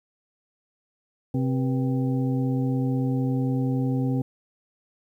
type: harmonic tone with a mistuned harmonic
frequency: 130.9 Hz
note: C3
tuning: 1 cent sharp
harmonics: 1 / 2 / 3 / 4 / 6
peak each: -24 / -25 / -38 / -35 / -41 dBFS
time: 1.34-4.22 s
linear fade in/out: 5 ms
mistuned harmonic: 4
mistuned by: -120 cents
effects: 10-bit